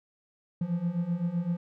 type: beating tone pair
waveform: triangle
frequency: 168.1 / 175.9 Hz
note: E3 / F3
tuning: +34 / +13 cents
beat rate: 7.8 Hz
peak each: -30 / -27 dBFS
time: 0.61-1.57 s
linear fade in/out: 5 ms
effects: none

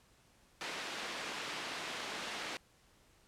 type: band-pass noise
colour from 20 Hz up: white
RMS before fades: -42 dBFS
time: 0.61-2.57 s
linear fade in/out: 0 ms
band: 220 to 3300 Hz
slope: 12 dB/octave
effects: pink hiss -67 dBFS RMS until 3.27 s + low-pass 11000 Hz 12 dB/octave

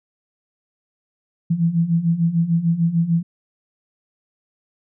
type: beating tone pair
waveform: sine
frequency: 163.5 / 170.2 Hz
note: E3 / F3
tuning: -14 / -44 cents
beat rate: 6.7 Hz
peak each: -21 / -17 dBFS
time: 1.5-3.23 s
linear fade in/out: 10 ms
effects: none

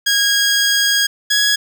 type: tone pair in turn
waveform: 15% pulse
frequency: 1639 / 1668.6 Hz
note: G#6 / G#6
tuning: -23 / +8 cents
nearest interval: unison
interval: 31 cents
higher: second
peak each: -6 dBFS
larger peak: neither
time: 0.06-1.07 / 1.3-1.56 s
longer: first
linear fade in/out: 10 ms
effects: none

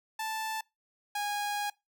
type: tone pair in turn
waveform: sawtooth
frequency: 880 / 822.6 Hz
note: A5 / G#5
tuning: 0 / -17 cents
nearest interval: minor second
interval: 117 cents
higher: first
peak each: -29 / -27 dBFS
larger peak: second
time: 0.19-0.61 / 1.15-1.7 s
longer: second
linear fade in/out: 5 ms
effects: noise-tail reverb RT60 0.2 s tail -23 dB re dry

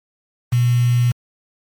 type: tone with quantisation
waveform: sine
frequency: 121.8 Hz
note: B2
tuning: 24 cents flat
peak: -12 dBFS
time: 0.52-1.12 s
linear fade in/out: 10 ms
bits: 5
effects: MP3 96 kbps

